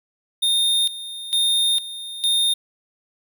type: tone with tremolo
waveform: square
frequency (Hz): 3656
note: A#7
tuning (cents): -34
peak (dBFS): -17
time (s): 0.42-2.54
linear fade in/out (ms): 10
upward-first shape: square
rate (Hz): 1.1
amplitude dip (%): 80
effects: none